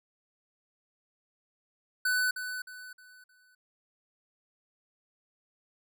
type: tone with echo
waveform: square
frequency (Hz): 1499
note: F#6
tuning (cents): +22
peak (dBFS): -26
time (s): 2.05-2.31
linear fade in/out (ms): 5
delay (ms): 310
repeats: 4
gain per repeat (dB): -9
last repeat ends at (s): 3.55
effects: none